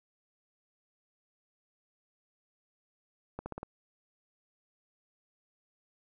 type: accelerating click train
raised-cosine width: 1 ms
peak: -24 dBFS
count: 5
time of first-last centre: 3.39-3.631 s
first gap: 70 ms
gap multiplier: 0.9
effects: none